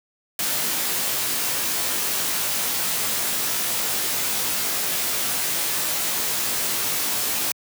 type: noise with comb filter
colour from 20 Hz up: white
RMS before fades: -24 dBFS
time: 0.39-7.52 s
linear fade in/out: 2 ms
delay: 18 ms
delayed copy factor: +0.95
effects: high-pass 100 Hz 12 dB/octave